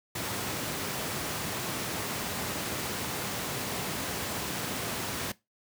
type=high-pass noise; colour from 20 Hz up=pink; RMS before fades=-34 dBFS; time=0.15-5.32 s; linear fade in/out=5 ms; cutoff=100 Hz; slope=12 dB/octave; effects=noise-tail reverb RT60 0.2 s tail -19 dB re dry + high-pass 60 Hz 12 dB/octave